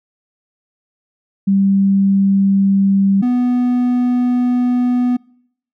sine / triangle tone pair in turn, 196 / 246.9 Hz, G3 / B3, 0 / 0 cents, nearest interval major third, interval 400 cents, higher second, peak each -10 dBFS, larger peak neither, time 1.47-3.22 / 3.22-5.17 s, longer second, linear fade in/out 10 ms, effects noise-tail reverb RT60 0.7 s tail -25 dB re dry

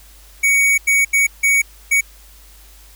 square tone bursts at uneven times, 2242 Hz, C#7, 19 cents sharp, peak -12 dBFS, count 5, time 0.43-0.78 / 0.87-1.05 / 1.13-1.27 / 1.43-1.62 / 1.91-2.01 s, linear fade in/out 10 ms, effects added 50 Hz sine -43 dBFS peak until 2.95 s + white hiss -47 dBFS RMS until 2.95 s

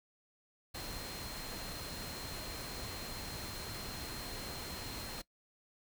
sine tone in noise, 4186 Hz, C8, in tune, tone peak -48 dBFS, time 0.74-5.22 s, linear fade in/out 10 ms, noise pink, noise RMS -44 dBFS, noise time 0.74-5.22 s, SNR -7 dB, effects noise-tail reverb RT60 0.1 s tail -20 dB re dry

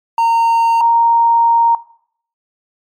triangle / sine tone pair in turn, 920 / 929.1 Hz, A#5 / A#5, -23 / -6 cents, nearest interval unison, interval 17 cents, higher second, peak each -8 dBFS, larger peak neither, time 0.18-0.81 / 0.81-1.75 s, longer second, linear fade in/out 2 ms, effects noise-tail reverb RT60 0.6 s tail -18 dB re dry + MP3 64 kbps

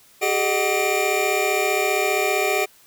square tone cluster, 386.2 / 421.4 / 613 / 747 / 2388 Hz, G4 / G#4 / D#5 / F#5 / D7, -26 / +25 / -26 / +16 / +28 cents, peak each -26 / -26 / -28 / -26 / -25 dBFS, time 0.21-2.66 s, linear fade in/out 20 ms, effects white hiss -53 dBFS RMS until 2.86 s

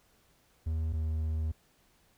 triangle tone pair in turn, 79.7 / 78.78 Hz, D#2 / D#2, +42 / +22 cents, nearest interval unison, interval 20 cents, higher first, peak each -27 dBFS, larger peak neither, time 0.66-0.93 / 0.93-1.52 s, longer second, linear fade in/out 10 ms, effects pink hiss -67 dBFS RMS until 2.17 s

